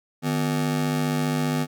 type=ring-modulated tone; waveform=40% pulse; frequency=201.6 Hz; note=G3; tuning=49 cents sharp; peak=-18 dBFS; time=0.22-1.67 s; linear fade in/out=50 ms; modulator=47.5 Hz; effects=none